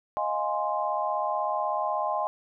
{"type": "chord", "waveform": "sine", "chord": "F minor seventh", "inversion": "third", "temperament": "equal", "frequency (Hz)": [622.3, 698.5, 830.6, 1046.5], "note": ["Eb5", "F5", "Ab5", "C6"], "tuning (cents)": [0, 0, 0, 0], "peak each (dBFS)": [-31, -33, -30, -30], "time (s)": [0.17, 2.27], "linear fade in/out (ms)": 0, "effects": []}